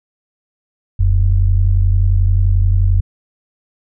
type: tone pair together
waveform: sine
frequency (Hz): 41.16 / 92.5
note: E1 / F#2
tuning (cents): -2 / 0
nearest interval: octave + major second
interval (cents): 1402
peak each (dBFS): -12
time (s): 0.99-3.01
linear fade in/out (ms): 10
effects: none